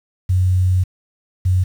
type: tone pair in turn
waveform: sine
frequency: 92 / 92 Hz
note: F#2 / F#2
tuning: -9 / -9 cents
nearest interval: unison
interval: 0 cents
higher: neither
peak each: -12 dBFS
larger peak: neither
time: 0.29-0.84 / 1.45-1.64 s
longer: first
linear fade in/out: 10 ms
effects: 7-bit